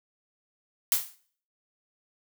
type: noise with exponential decay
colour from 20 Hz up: blue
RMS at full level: -20 dBFS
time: 0.92-1.15 s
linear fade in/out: 0 ms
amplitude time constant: 48 ms
effects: noise-tail reverb RT60 0.5 s tail -17 dB re dry